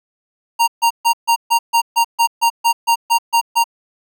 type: tone bursts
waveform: square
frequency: 929 Hz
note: A#5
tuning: 6 cents flat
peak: -11 dBFS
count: 14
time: 0.59-3.642 s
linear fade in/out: 20 ms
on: 88 ms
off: 140 ms
effects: none